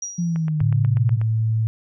sine tone with exponential decay, 5750 Hz, F8, 50 cents sharp, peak -24 dBFS, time 0.02-0.48 s, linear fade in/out 5 ms, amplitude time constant 100 ms
sine exponential sweep, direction down, 174.61 to 123.47 Hz, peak -19 dBFS, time 0.18-1.18 s, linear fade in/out 10 ms
click train, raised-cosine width 0.5 ms, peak -22 dBFS, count 8, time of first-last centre 0.36-1.215 s, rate 8.19 Hz
sine tone with pitch glide, 110 to 111.09 Hz, A2 to A2, 0 to +17 cents, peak -17 dBFS, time 0.61-1.67 s, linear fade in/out 0 ms, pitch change +17 cents, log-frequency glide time 0.79-1.17 s
effects none

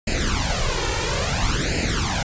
pink noise with flanger, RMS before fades -22 dBFS, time 0.07-2.23 s, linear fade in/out 5 ms, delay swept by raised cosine 0.42 to 2.22 ms, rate 0.59 Hz, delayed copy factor +0.85, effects resampled to 16000 Hz

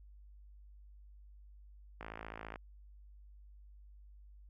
click train, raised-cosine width 0.5 ms, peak -29 dBFS, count 31, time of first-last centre 2.01-2.558 s, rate 54.7 Hz, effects added 50 Hz sine -54 dBFS peak until 4.49 s

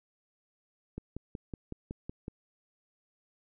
click train, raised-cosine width 3 ms, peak -25 dBFS, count 8, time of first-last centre 0.98-2.281 s, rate 5.38 Hz, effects none

